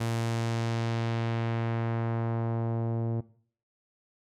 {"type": "tone with low-pass filter sweep", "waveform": "sawtooth", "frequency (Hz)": 115, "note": "A#2", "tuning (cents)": -23, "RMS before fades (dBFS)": -30, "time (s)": [0, 3.21], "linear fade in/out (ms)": 10, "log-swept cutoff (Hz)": [12000, 490], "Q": 0.85, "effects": ["noise-tail reverb RT60 0.5 s tail -17 dB re dry"]}